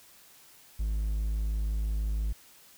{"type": "tone", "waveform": "triangle", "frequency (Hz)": 53, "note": "G#1", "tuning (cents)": 36, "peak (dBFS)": -25, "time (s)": [0.79, 2.33], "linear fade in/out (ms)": 10, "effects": ["white hiss -56 dBFS RMS until 2.77 s"]}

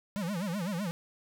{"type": "tone with vibrato", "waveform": "square", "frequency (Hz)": 187.2, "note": "F#3", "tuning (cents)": 20, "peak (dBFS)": -32, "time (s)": [0.16, 0.91], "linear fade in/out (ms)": 0, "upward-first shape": "sine", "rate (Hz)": 7.9, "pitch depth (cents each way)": 220, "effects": []}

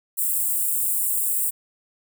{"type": "high-pass noise", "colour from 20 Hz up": "white", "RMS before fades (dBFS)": -23, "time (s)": [0.17, 1.51], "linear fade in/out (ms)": 20, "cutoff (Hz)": 7600, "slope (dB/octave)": 96, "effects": []}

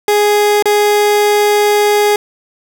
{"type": "tone with dropouts", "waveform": "30% pulse", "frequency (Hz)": 415.1, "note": "G#4", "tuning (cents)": -1, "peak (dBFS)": -6, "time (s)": [0.08, 2.16], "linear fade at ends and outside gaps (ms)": 2, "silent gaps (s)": [0.625, 0.656], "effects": []}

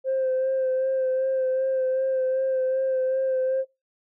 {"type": "tone with vibrato", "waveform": "sine", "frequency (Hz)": 523.3, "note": "C5", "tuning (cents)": 0, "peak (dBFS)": -20, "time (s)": [0.04, 3.65], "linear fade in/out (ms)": 50, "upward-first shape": "sine", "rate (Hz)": 2.6, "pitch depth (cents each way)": 22, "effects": ["noise-tail reverb RT60 0.2 s tail -20 dB re dry", "tanh soft clip ceiling -18 dBFS"]}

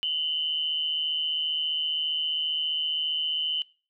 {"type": "tone pair together", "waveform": "sine", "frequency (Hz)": [2879, 3034], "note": ["F#7", "F#7"], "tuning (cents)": [-48, 43], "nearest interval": "minor second", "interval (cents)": 91, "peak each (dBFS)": [-31, -26], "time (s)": [0.03, 3.62], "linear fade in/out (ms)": 0, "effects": ["noise-tail reverb RT60 0.4 s tail -22 dB re dry"]}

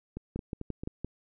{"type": "two click trains", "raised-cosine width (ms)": 3, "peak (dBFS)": [-21, -24], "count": [5, 4], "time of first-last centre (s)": [[0.36, 1.046], [0.17, 0.835]], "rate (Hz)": [5.83, 4.51], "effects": []}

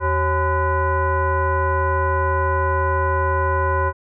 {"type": "tone with frequency modulation", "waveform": "sine", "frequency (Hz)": 547, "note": "C#5", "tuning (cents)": -23, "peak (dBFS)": -16, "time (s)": [0, 3.93], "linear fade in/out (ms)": 50, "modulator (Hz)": 464, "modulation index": 1.8, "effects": []}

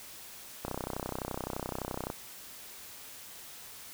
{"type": "click train", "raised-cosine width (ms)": 1, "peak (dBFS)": -20, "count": 47, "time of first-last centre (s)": [0.65, 2.101], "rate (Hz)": 31.7, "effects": ["white hiss -48 dBFS RMS until 3.93 s"]}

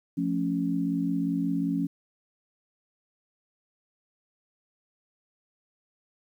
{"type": "chord", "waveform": "sine", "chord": "F augmented", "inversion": "none", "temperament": "equal", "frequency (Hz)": [174.61, 220, 277.2], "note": ["F3", "A3", "C#4"], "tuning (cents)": [0, 0, 0], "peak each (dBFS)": [-29, -33, -27], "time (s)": [0.17, 1.87], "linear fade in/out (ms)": 10, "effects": ["10-bit"]}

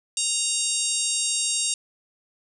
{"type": "harmonic tone", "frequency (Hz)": 932.3, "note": "A#5", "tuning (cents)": 0, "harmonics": [3, 4, 5, 6, 7, 8, 9, 10], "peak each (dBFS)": [-33, -31, -33, -32, -32, -28, -30, -30], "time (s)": [0.17, 1.74], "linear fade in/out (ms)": 2, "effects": []}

